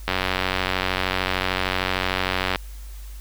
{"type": "click train", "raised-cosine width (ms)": 0.3, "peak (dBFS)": -5, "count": 232, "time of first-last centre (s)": [0.08, 2.559], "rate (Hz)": 93.2, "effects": ["added 50 Hz sine -34 dBFS peak until 3.2 s", "white hiss -49 dBFS RMS until 3.2 s"]}